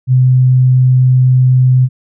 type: tone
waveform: sine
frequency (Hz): 128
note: C3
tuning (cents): -38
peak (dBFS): -5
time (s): 0.07-1.89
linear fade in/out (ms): 50
effects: none